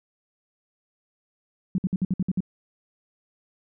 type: tone bursts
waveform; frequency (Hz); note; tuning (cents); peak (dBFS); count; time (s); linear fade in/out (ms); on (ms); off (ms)
sine; 185; F#3; 0; -20; 8; 1.75-2.405; 2; 32; 57
effects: none